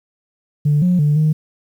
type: tone with pitch steps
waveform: sine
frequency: 147.4 / 179.4 / 147.9 / 154.6 Hz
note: D3 / F3 / D3 / D#3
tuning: +7 / +47 / +13 / -11 cents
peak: -10 dBFS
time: 0.65-1.33 s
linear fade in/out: 10 ms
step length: 170 ms
effects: tanh soft clip ceiling -8 dBFS + 8-bit